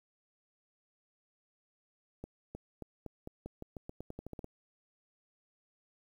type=accelerating click train; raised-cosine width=2 ms; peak=-29 dBFS; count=16; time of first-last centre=2.24-4.444 s; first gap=310 ms; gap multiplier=0.88; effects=10-bit